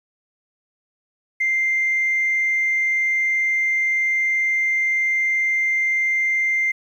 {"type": "tone", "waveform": "sine", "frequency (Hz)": 2093, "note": "C7", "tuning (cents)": 0, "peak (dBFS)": -16, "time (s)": [1.4, 6.72], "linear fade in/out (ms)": 10, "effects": ["tanh soft clip ceiling -13 dBFS", "9-bit"]}